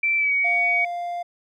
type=tone with pitch glide; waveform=sine; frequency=2337 to 2251 Hz; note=D7 to C#7; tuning=-9 to +26 cents; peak=-18 dBFS; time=0.03-0.85 s; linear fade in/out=5 ms; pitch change=-65 cents; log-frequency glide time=0.17-0.33 s
type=tone; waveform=triangle; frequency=698.5 Hz; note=F5; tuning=in tune; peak=-24 dBFS; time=0.44-1.23 s; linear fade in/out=10 ms
effects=none